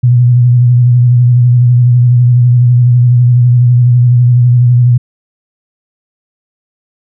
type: tone with vibrato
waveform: sine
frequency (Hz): 122.4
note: B2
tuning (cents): -15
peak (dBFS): -3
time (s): 0.03-4.98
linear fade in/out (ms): 10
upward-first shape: sine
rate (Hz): 12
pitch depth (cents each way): 37
effects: none